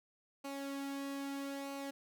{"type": "tone with flanger", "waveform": "sawtooth", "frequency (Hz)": 277.2, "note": "C#4", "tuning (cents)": 0, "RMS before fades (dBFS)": -42, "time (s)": [0.44, 1.91], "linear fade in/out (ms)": 10, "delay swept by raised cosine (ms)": [0.57, 2.27], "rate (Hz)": 0.78, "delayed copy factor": -0.5, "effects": []}